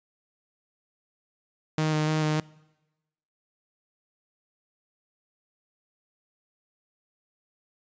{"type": "tone with vibrato", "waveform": "sawtooth", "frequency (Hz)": 154.7, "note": "D#3", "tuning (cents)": -10, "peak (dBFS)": -19, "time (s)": [1.78, 2.4], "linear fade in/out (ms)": 2, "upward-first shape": "square", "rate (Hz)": 3.4, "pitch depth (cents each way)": 13, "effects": ["noise-tail reverb RT60 1.0 s tail -23 dB re dry", "resampled to 16000 Hz"]}